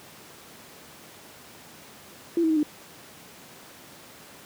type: tone with pitch steps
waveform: sine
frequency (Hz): 338 / 320.8 / 314.7 / 300.3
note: E4 / E4 / D#4 / D4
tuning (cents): +43 / -47 / +20 / +39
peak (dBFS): -19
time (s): 2.37-2.63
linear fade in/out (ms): 2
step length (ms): 65
effects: pink hiss -47 dBFS RMS until 4.45 s + high-pass 150 Hz 12 dB/octave